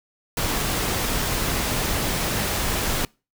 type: noise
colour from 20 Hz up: pink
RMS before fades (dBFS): -24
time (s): 0.37-3.05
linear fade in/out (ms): 2
effects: noise-tail reverb RT60 0.3 s tail -26 dB re dry